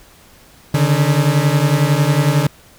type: beating tone pair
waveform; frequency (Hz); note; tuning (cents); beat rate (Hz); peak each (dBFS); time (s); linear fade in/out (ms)
40% pulse; 140.4 / 151.4; C#3 / D#3; +22 / -47; 11; -14; 0.74-2.47; 5
effects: pink hiss -46 dBFS RMS until 2.78 s